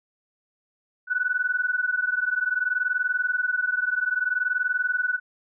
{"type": "tone pair together", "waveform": "sine", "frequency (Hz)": [1475, 1495.6], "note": ["F#6", "F#6"], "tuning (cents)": [-6, 18], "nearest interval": "unison", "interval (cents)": 24, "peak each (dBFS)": -25, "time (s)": [1.07, 5.2], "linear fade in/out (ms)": 50, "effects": []}